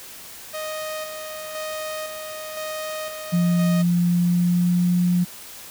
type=tone with tremolo; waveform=sawtooth; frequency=622.3 Hz; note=D#5; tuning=in tune; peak=-24 dBFS; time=0.53-3.83 s; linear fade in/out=20 ms; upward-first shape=square; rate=0.98 Hz; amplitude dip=40%
type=tone with pitch glide; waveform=sine; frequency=174.1 to 177.35 Hz; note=F3 to F3; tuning=-5 to +27 cents; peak=-16 dBFS; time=3.32-5.25 s; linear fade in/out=20 ms; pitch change=+32 cents; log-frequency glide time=3.89-4.97 s
effects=white hiss -40 dBFS RMS until 5.7 s